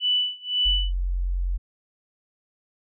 sine tone with tremolo, 2976 Hz, F#7, 9 cents sharp, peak -18 dBFS, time 0-0.93 s, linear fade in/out 50 ms, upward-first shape sine, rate 1.9 Hz, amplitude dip 95%
sine tone, 44.82 Hz, F1, 46 cents sharp, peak -22 dBFS, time 0.65-1.58 s, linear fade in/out 20 ms
effects none

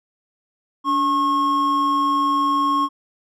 triangle tone pair together, 287.6 / 1085.8 Hz, D4 / C#6, -36 / -36 cents, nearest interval octave + major seventh, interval 2300 cents, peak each -22 / -15 dBFS, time 0.84-2.89 s, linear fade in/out 50 ms, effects none

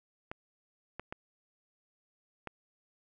clicks, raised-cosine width 0.5 ms, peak -24 dBFS, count 4, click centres 0.315 / 0.996 / 1.125 / 2.473 s, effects none

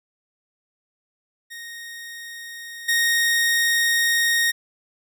sawtooth tone with level steps, 1862 Hz, A#6, 2 cents flat, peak -31 / -14 dBFS, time 1.5-4.52 s, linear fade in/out 20 ms, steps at 2.88 s, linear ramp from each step 10 ms, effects none

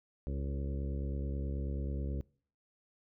harmonic tone with a mistuned harmonic, 69.3 Hz, C#2, in tune, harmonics 1 / 2 / 3 / 4 / 5 / 6 / 7 / 8, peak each -35 / -41 / -45 / -47 / -49 / -51 / -52 / -53 dBFS, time 0.27-2.21 s, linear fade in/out 0 ms, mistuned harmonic 6, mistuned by +23 cents, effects noise-tail reverb RT60 0.5 s tail -23 dB re dry

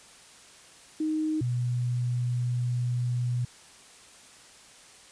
sine tone pair in turn, 311.3 / 122.47 Hz, D#4 / B2, +1 / -14 cents, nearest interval octave + major third, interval 1615 cents, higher first, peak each -25 dBFS, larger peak neither, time 1-1.41 / 1.41-3.45 s, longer second, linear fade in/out 5 ms, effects white hiss -52 dBFS RMS until 5.11 s + resampled to 22050 Hz

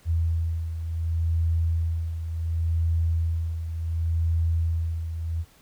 sine beating tone pair, 82.41 / 83.1 Hz, E2 / E2, 0 / +15 cents, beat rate 0.69 Hz, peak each -23 / -30 dBFS, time 0.05-5.45 s, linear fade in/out 50 ms, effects pink hiss -57 dBFS RMS until 5.61 s

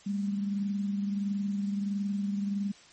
sine tone pair together, 200 / 221.5 Hz, G3 / A3, +35 / +12 cents, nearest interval major second, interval 177 cents, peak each -28 / -40 dBFS, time 0.06-2.72 s, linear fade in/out 10 ms, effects white hiss -55 dBFS RMS until 2.92 s + MP3 32 kbps

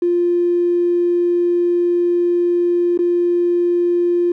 triangle tone with dropouts, 349.2 Hz, F4, in tune, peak -9 dBFS, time 0.02-4.32 s, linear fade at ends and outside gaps 5 ms, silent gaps 2.976-2.989 s, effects tanh soft clip ceiling -11 dBFS

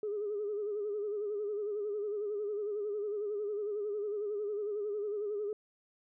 sine tone with vibrato, 415.3 Hz, G#4, in tune, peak -32 dBFS, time 0.03-5.53 s, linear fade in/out 2 ms, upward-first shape sine, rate 11 Hz, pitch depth 61 cents each way, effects tanh soft clip ceiling -28 dBFS

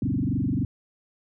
sine tone with frequency modulation, 190 Hz, F#3, 46 cents sharp, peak -22 dBFS, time 0.02-0.65 s, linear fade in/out 2 ms, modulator 23.3 Hz, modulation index 4.2, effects none

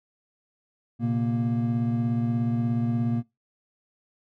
triangle tone cluster, 117.6 / 134.4 / 234.2 Hz, A#2 / C3 / A#3, +16 / +47 / +8 cents, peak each -25 / -30 / -23 dBFS, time 0.99-3.23 s, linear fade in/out 50 ms, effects noise-tail reverb RT60 0.2 s tail -21 dB re dry

